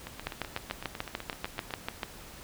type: two click trains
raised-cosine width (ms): 0.3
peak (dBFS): -22 / -15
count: 14 / 13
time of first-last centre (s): 0.07-1.707 / 0.27-2.032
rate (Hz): 7.94 / 6.81
effects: pink hiss -48 dBFS RMS until 2.43 s